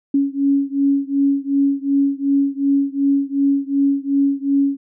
sine beating tone pair, 277.2 / 279.9 Hz, C#4 / C#4, 0 / +17 cents, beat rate 2.7 Hz, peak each -17 / -18 dBFS, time 0.14-4.77 s, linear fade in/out 5 ms, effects none

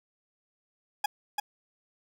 40% pulse tone with echo, 830.6 Hz, G#5, in tune, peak -23 dBFS, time 1.04-1.06 s, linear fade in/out 5 ms, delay 340 ms, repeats 1, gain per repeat -3 dB, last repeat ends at 1.4 s, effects none

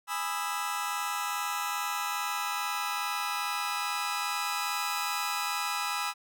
sawtooth chord, E major seventh, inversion first, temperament just, 824.1 / 988.9 / 1236.1 / 1318.5 Hz, G#5 / B5 / D#6 / E6, -14 / +2 / -12 / 0 cents, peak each -33 / -32 / -33 / -31 dBFS, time 0.07-6.14 s, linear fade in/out 50 ms, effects none

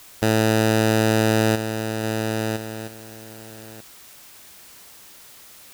10% pulse tone with level steps, 110 Hz, A2, in tune, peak -8 / -16 / -14 / -22 / -31 dBFS, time 0.22-3.81 s, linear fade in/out 5 ms, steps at 1.55 / 2.03 / 2.56 / 2.87 s, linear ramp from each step 10 ms, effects white hiss -46 dBFS RMS until 5.73 s

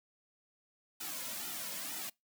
white noise with flanger, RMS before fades -41 dBFS, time 1-2.1 s, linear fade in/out 10 ms, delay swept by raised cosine 1.8 to 2.6 ms, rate 2.1 Hz, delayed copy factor -0.75, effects noise-tail reverb RT60 0.2 s tail -25 dB re dry + high-pass 150 Hz 12 dB/octave

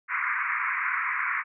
white band-pass noise, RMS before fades -28 dBFS, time 0.08-1.44 s, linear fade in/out 50 ms, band 1000 to 2300 Hz, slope 96 dB/octave, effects none

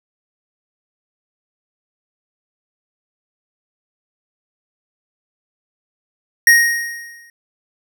square tone with exponential decay, 1871 Hz, A#6, 6 cents sharp, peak -5 dBFS, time 6.47-7.3 s, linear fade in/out 2 ms, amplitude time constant 180 ms, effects none

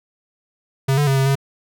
square tone with pitch steps, 135 / 145.9 / 135.7 / 134.6 / 137.3 Hz, C#3 / D3 / C#3 / C3 / C#3, -45 / -11 / -36 / +49 / -16 cents, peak -15 dBFS, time 0.88-1.355 s, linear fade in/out 10 ms, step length 95 ms, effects none

